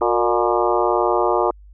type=harmonic tone with a mistuned harmonic; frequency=120 Hz; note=B2; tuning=49 cents flat; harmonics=3 / 4 / 5 / 6 / 7 / 8 / 9 / 10; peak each=-21 / -22 / -23 / -24 / -24 / -25 / -26 / -26 dBFS; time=0.01-1.51 s; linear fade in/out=5 ms; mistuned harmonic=4; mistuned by=-66 cents; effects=added 50 Hz sine -41 dBFS peak until 1.73 s